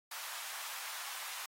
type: high-pass noise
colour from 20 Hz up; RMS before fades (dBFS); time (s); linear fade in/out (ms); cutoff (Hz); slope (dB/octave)
pink; -44; 0.11-1.46; 5; 870; 24
effects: AAC 48 kbps